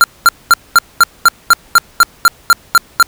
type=tone bursts; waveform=square; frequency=1383 Hz; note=F6; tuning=17 cents flat; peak=-3 dBFS; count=13; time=0.01-3.027 s; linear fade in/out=0 ms; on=29 ms; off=220 ms; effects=pink hiss -44 dBFS RMS until 3.07 s